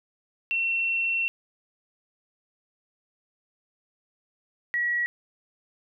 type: tone pair in turn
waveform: sine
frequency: 2712 / 1921.3 Hz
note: E7 / B6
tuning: +49 / -48 cents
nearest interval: tritone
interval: 597 cents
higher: first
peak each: -23 / -23 dBFS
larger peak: neither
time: 0.51-1.28 / 4.74-5.06 s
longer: first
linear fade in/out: 0 ms
effects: none